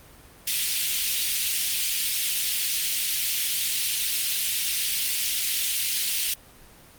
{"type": "high-pass noise", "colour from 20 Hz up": "pink", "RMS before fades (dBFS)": -25, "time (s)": [0.47, 6.34], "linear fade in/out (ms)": 5, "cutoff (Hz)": 2600, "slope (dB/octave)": 24, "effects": ["pink hiss -50 dBFS RMS until 6.98 s", "Opus 32 kbps"]}